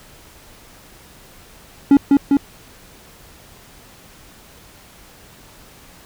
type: tone with echo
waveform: triangle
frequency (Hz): 280.2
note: C#4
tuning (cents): +19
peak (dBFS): -4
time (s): 1.91-1.97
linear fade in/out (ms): 2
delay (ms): 200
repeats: 2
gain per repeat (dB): -2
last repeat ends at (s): 2.37
effects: pink hiss -45 dBFS RMS until 6.05 s